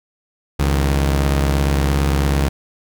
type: tone pair together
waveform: sawtooth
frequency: 69 / 155.08 Hz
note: C#2 / D#3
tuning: -7 / -5 cents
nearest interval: octave + major second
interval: 1402 cents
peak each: -11 / -19 dBFS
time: 0.59-2.49 s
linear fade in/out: 10 ms
effects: none